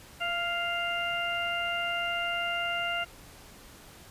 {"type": "harmonic tone with a mistuned harmonic", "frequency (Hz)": 698.5, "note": "F5", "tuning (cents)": 0, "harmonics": [1, 2, 3, 4], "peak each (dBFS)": [-34, -33, -36, -33], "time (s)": [0.2, 3.05], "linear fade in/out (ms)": 20, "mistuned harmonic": 1, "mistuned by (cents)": -28, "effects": ["pink hiss -51 dBFS RMS until 4.1 s", "resampled to 32000 Hz"]}